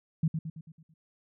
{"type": "tone with echo", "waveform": "sine", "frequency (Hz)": 159.7, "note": "D#3", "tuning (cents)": 45, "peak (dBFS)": -22, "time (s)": [0.23, 0.28], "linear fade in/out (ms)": 5, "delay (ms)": 110, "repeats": 6, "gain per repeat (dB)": -6, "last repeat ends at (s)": 0.94, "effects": []}